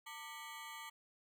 20% pulse ring-modulated tone, 1045 Hz, C6, 2 cents flat, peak -39 dBFS, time 0.06-0.9 s, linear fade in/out 10 ms, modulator 142 Hz, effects none

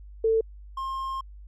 sine / triangle tone pair in turn, 446.6 / 1065.3 Hz, A4 / C6, +26 / +31 cents, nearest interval octave + minor third, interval 1505 cents, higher second, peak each -19 / -27 dBFS, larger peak first, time 0.24-0.41 / 0.77-1.21 s, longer second, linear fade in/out 5 ms, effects added 50 Hz sine -42 dBFS peak until 1.47 s

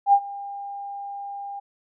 sine tone with ADSR envelope, 802 Hz, G5, 39 cents sharp, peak -10 dBFS, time 0.06-1.6 s, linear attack 70 ms, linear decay 65 ms, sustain -21 dB, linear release 12 ms, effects none

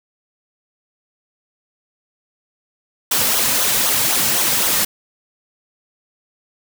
white noise with flanger, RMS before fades -17 dBFS, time 3.11-4.85 s, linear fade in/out 5 ms, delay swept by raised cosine 0.4 to 3 ms, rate 3.9 Hz, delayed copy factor -0.6, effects none

